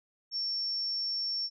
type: tone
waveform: sine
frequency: 5450 Hz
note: F8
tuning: 43 cents flat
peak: -30 dBFS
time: 0.31-1.5 s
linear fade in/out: 50 ms
effects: none